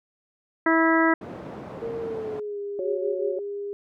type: harmonic tone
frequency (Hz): 326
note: E4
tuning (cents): -19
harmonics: 1 / 2 / 3 / 4 / 5 / 6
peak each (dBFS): -20 / -26 / -26 / -26 / -26 / -26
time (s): 0.66-1.14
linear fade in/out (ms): 5
type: band-pass noise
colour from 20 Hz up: white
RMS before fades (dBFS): -38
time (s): 1.21-2.4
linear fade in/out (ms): 5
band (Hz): 110 to 540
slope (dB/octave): 12
type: tone with pitch glide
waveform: sine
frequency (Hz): 460 to 405.1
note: A#4 to G#4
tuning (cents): -23 to -43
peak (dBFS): -29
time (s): 1.82-3.73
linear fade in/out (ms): 0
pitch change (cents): -220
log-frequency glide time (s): 2-2.59
type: chord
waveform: sine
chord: F# suspended second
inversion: none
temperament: equal with one note detuned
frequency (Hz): 370 / 410.8 / 554.4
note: F#4 / G#4 / C#5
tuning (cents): 0 / -19 / 0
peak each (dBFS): -29 / -30 / -29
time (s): 2.79-3.39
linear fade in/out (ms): 2
effects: none